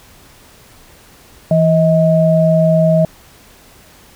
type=tone pair together; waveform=sine; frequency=164.81 / 634.9 Hz; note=E3 / D#5; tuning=0 / +35 cents; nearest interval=octave + major seventh; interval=2335 cents; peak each=-11 dBFS; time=1.51-3.05 s; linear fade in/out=2 ms; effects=pink hiss -44 dBFS RMS until 4.15 s